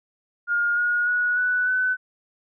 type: tone with pitch steps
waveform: sine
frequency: 1419 / 1440.5 / 1462.3 / 1484.4 / 1506.9 Hz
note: F6 / F#6 / F#6 / F#6 / F#6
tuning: +27 / -47 / -21 / +5 / +31 cents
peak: -19 dBFS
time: 0.47-1.97 s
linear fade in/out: 50 ms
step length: 300 ms
effects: none